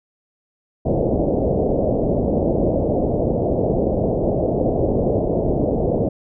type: low-pass noise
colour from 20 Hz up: white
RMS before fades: -19 dBFS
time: 0.85-6.09 s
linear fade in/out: 10 ms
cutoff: 650 Hz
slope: 48 dB/octave
effects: none